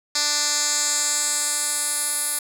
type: tone with band-pass filter sweep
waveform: 10% pulse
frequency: 294.5 Hz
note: D4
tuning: 5 cents sharp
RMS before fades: -23 dBFS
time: 0.15-2.39 s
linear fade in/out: 5 ms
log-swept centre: 5800 to 11000 Hz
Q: 2.8
effects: none